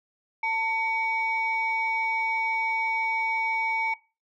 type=tone pair together; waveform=sine; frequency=894 / 2253 Hz; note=A5 / C#7; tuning=+27 / +28 cents; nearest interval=octave + major third; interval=1601 cents; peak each=-26 dBFS; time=0.43-3.94 s; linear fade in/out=5 ms; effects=noise-tail reverb RT60 0.3 s tail -19 dB re dry + tanh soft clip ceiling -18 dBFS